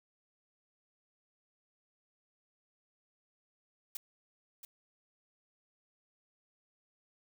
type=noise with echo; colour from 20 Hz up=blue; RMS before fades=-40 dBFS; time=3.95-3.97 s; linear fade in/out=2 ms; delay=680 ms; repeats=1; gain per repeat=-9 dB; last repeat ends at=4.65 s; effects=none